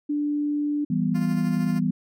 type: tone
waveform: sine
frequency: 293.7 Hz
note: D4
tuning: in tune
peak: -22 dBFS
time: 0.09-0.85 s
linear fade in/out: 10 ms
type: chord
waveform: sine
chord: E minor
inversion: none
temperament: equal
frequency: 164.81 / 196 / 246.9 Hz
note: E3 / G3 / B3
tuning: 0 / 0 / 0 cents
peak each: -25 dBFS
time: 0.9-1.91 s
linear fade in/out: 5 ms
type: tone with tremolo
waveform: 10% pulse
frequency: 349.2 Hz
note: F4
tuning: in tune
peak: -28 dBFS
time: 1.14-1.8 s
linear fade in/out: 20 ms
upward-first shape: sine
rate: 13 Hz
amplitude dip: 40%
effects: none